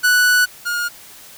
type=tone pair in turn; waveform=45% pulse; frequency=1480 / 1426 Hz; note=F#6 / F6; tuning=0 / +36 cents; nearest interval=minor second; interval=64 cents; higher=first; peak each=-11 / -19 dBFS; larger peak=first; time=0.03-0.46 / 0.65-0.89 s; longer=first; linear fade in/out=20 ms; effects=white hiss -41 dBFS RMS until 1.37 s